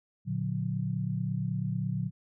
sine chord, Bb augmented, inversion none, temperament just, 116.54 / 145.68 / 182.1 Hz, Bb2 / D3 / F#3, 0 / -14 / -27 cents, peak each -33 dBFS, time 0.25-2.11 s, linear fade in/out 50 ms, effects none

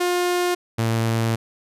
sawtooth tone pair in turn, 355.5 / 113.67 Hz, F4 / A#2, +31 / -43 cents, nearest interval octave + minor sixth, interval 1974 cents, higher first, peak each -15 / -15 dBFS, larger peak neither, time 0-0.55 / 0.78-1.36 s, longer second, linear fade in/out 10 ms, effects resampled to 32000 Hz

